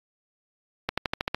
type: accelerating click train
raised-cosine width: 0.3 ms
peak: -9 dBFS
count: 7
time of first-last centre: 0.89-1.346 s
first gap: 86 ms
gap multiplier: 0.95
effects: AAC 32 kbps